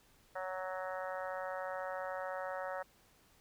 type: harmonic tone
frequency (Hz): 186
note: F#3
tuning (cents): +9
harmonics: 3 / 4 / 5 / 6 / 7 / 8 / 9 / 10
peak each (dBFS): -41 / -45 / -47 / -51 / -47 / -50 / -52 / -50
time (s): 0.35-2.83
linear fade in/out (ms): 10
effects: pink hiss -67 dBFS RMS until 3.4 s